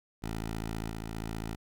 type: tone with level steps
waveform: 10% pulse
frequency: 55 Hz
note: A1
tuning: in tune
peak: -26 / -29 / -27 dBFS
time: 0.22-1.56 s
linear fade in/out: 20 ms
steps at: 0.89 / 1.15 s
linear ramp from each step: 20 ms
effects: none